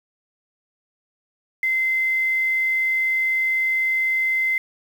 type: tone with quantisation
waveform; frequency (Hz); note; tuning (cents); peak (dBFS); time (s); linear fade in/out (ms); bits
sine; 2068; C7; -21; -18; 1.63-4.58; 2; 7
effects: none